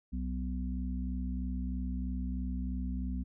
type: harmonic tone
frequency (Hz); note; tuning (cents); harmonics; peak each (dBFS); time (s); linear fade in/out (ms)
63.1; B1; +38; 1 / 3 / 4; -34 / -39 / -40; 0.12-3.24; 20
effects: none